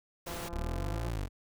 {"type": "noise", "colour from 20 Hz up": "pink", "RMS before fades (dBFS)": -41, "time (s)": [0.26, 0.49], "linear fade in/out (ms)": 10}
{"type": "click train", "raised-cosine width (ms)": 1, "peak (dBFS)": -31, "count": 141, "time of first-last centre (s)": [0.27, 1.089], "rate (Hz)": 171}
{"type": "linear two-way sweep", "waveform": "25% pulse", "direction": "up then down", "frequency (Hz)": [32.7, 60.1, 43.13], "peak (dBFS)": -29, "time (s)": [0.5, 1.29], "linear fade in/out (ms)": 50, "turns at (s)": 1.08}
{"effects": []}